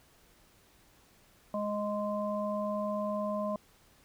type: harmonic tone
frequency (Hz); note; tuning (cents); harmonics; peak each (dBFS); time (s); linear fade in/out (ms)
207.7; G#3; 0; 1 / 3 / 5; -35 / -33 / -38; 1.54-3.56; 2
effects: pink hiss -63 dBFS RMS until 4.04 s